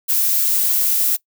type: noise with high-pass filter sweep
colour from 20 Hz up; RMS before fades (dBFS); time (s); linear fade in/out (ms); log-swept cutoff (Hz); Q
violet; -17; 0.08-1.17; 20; 210 to 340; 7.8
effects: noise-tail reverb RT60 0.1 s tail -21 dB re dry